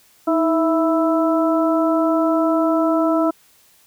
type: harmonic tone with a mistuned harmonic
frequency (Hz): 329.6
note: E4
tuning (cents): 0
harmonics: 1 / 2 / 3 / 4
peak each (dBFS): -17 / -19 / -27 / -24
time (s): 0.27-3.31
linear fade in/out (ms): 10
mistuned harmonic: 1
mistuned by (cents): -59
effects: white hiss -54 dBFS RMS until 3.86 s